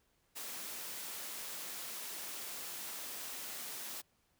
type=high-pass noise; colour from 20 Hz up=white; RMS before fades=-44 dBFS; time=0.35-4.02 s; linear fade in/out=20 ms; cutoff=200 Hz; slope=12 dB/octave; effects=pink hiss -75 dBFS RMS until 4.39 s